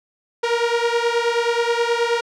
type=beating tone pair; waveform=sawtooth; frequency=466.2 / 475.6 Hz; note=A#4 / A#4; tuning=0 / +35 cents; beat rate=9.4 Hz; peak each=-16 / -17 dBFS; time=0.43-2.21 s; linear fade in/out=10 ms; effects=low-pass 5000 Hz 12 dB/octave